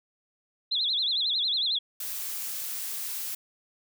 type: tone with vibrato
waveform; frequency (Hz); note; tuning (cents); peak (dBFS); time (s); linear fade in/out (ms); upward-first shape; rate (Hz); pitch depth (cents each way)
sine; 3729; A#7; 0; -24; 0.71-1.79; 10; sine; 11; 200
type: noise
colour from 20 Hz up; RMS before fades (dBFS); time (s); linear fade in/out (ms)
blue; -34; 2-3.35; 5
effects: none